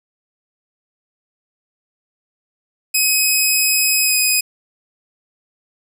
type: tone with pitch glide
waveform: 10% pulse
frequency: 2534 to 2506 Hz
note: D#7 to D#7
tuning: +31 to +12 cents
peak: -5 dBFS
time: 2.94-4.41 s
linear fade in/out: 10 ms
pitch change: -19 cents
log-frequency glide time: 4.04-4.14 s
effects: none